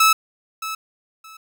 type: tone with echo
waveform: sawtooth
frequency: 1304 Hz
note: E6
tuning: 19 cents flat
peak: -8 dBFS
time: 0-0.13 s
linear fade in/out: 5 ms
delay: 620 ms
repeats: 2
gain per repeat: -14 dB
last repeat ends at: 1.37 s
effects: none